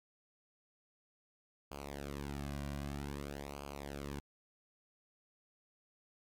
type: tone with flanger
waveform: sawtooth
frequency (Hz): 70.9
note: C#2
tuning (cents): +40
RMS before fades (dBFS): -43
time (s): 1.71-4.2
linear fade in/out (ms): 5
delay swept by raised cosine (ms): 0.53 to 2.33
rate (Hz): 0.52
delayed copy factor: -0.8
effects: MP3 96 kbps